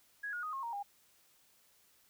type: tone with pitch steps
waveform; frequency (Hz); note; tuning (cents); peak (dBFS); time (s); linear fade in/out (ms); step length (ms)
sine; 1663 / 1439.4 / 1245.8 / 1078.3 / 933.3 / 807.8; G#6 / F#6 / D#6 / C#6 / A#5 / G#5; +2 / -48 / +2 / -48 / +2 / -48; -37; 0.23-0.83; 10; 100
effects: white hiss -68 dBFS RMS until 2.09 s